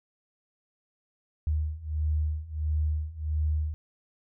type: beating tone pair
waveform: sine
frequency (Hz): 75.9 / 77.4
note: D#2 / D#2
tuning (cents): -42 / -9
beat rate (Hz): 1.5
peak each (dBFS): -30 / -28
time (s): 1.47-3.74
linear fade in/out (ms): 0
effects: none